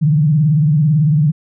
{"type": "tone with vibrato", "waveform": "sine", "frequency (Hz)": 151.3, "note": "D#3", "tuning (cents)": -48, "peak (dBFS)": -9, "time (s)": [0.01, 1.32], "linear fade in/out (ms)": 20, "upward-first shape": "sine", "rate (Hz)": 18, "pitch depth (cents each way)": 140, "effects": []}